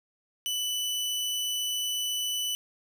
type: tone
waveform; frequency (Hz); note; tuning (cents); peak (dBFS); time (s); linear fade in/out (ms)
sawtooth; 2982; F#7; +13; -25; 0.46-2.55; 0
effects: none